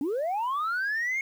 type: linear sweep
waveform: sine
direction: up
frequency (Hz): 258.7 to 2184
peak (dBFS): -24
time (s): 0.01-1.21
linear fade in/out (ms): 2
effects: tanh soft clip ceiling -24 dBFS + 9-bit